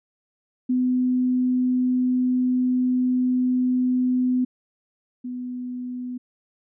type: tone pair in turn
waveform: sine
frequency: 252.2 / 249 Hz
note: B3 / B3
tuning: +36 / +14 cents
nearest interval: unison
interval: 22 cents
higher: first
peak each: -18 / -28 dBFS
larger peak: first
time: 0.69-4.45 / 5.24-6.18 s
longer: first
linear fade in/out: 10 ms
effects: none